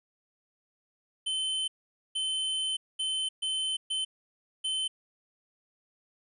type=tone bursts at uneven times; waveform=square; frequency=3068 Hz; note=G7; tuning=38 cents flat; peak=-29 dBFS; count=6; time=1.26-1.68 / 2.15-2.77 / 2.99-3.29 / 3.42-3.77 / 3.9-4.05 / 4.64-4.88 s; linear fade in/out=10 ms; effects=resampled to 24000 Hz + 11-bit